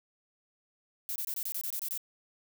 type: noise bursts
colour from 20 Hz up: violet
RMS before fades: -35 dBFS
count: 10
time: 1.09-1.976 s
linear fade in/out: 0 ms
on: 67 ms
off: 24 ms
effects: none